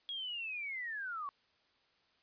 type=linear sweep; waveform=sine; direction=down; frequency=3326 to 1095 Hz; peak=-38 dBFS; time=0.09-1.29 s; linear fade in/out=0 ms; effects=white hiss -72 dBFS RMS until 2.22 s + resampled to 11025 Hz